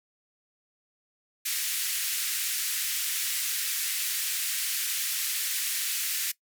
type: band-pass noise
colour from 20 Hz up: white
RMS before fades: -30 dBFS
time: 1.45-6.32 s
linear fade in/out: 10 ms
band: 1700 to 16000 Hz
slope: 24 dB/octave
effects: noise-tail reverb RT60 0.1 s tail -20 dB re dry